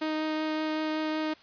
sawtooth tone with vibrato, 311.1 Hz, D#4, in tune, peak -24 dBFS, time 0.01-1.34 s, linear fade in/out 10 ms, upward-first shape triangle, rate 5.3 Hz, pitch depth 9 cents each way, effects white hiss -55 dBFS RMS until 1.42 s + resampled to 11025 Hz

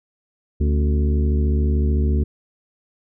harmonic tone with a mistuned harmonic, 73.7 Hz, D2, 7 cents sharp, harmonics 1 / 2 / 3 / 4 / 5 / 6, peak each -16 / -28 / -26 / -31 / -30 / -36 dBFS, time 0.6-2.24 s, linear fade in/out 10 ms, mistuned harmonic 4, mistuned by -110 cents, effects none

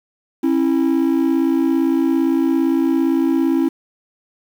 triangle tone pair together, 270.3 / 327.9 Hz, C#4 / E4, -44 / -9 cents, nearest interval minor third, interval 335 cents, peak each -14 dBFS, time 0.43-3.69 s, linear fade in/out 10 ms, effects tanh soft clip ceiling -6 dBFS + 7-bit

